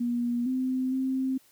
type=tone with pitch steps; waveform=sine; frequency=239.9 / 258.1 / 262.7 Hz; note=A#3 / C4 / C4; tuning=+50 / -23 / +7 cents; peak=-25 dBFS; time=0-1.38 s; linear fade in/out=10 ms; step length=460 ms; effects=white hiss -61 dBFS RMS until 1.51 s